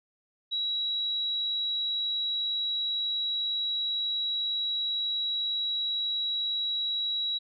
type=tone; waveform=sine; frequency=3883 Hz; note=B7; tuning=30 cents flat; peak=-27 dBFS; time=0.51-7.39 s; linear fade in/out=20 ms; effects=none